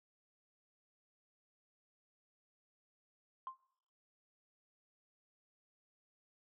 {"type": "tone with exponential decay", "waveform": "sine", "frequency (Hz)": 1049, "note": "C6", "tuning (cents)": 4, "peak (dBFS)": -37, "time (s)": [3.47, 3.6], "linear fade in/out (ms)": 1, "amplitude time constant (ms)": 27, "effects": ["noise-tail reverb RT60 0.8 s tail -23 dB re dry", "tanh soft clip ceiling -34 dBFS"]}